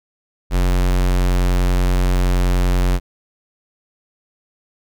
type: tone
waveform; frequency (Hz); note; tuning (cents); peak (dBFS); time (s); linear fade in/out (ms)
square; 45.24; F#1; -38; -14; 0.5-3; 50
effects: none